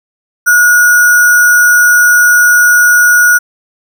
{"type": "tone with sample-and-hold", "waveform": "sine", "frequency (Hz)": 1450, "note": "F#6", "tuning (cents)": -35, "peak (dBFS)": -3, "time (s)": [0.46, 3.39], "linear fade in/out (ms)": 20, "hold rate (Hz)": 7350, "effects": []}